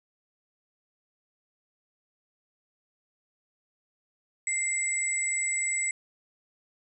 sine tone pair together, 2093 / 7870 Hz, C7 / B8, 0 / -7 cents, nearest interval octave + major seventh, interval 2293 cents, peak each -30 / -28 dBFS, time 4.47-5.91 s, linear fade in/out 2 ms, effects none

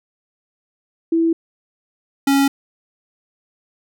sine / square tone pair in turn, 329.9 / 276.6 Hz, E4 / C#4, +1 / -4 cents, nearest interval minor third, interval 305 cents, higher first, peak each -13 dBFS, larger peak neither, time 1.12-1.33 / 2.27-2.48 s, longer neither, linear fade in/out 5 ms, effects none

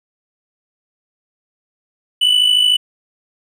triangle tone with amplitude modulation, 2976 Hz, F#7, 9 cents sharp, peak -6 dBFS, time 2.21-2.77 s, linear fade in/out 10 ms, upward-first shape sine, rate 53.4 Hz, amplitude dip 60%, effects none

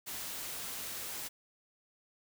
white noise, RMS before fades -41 dBFS, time 0.06-1.29 s, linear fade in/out 20 ms, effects none

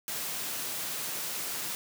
white high-pass noise, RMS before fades -35 dBFS, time 0.08-1.75 s, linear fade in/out 0 ms, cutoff 110 Hz, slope 24 dB/octave, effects none

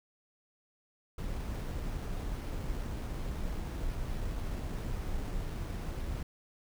brown noise with sample-and-hold, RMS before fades -36 dBFS, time 1.18-6.23 s, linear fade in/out 5 ms, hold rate 7350 Hz, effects none

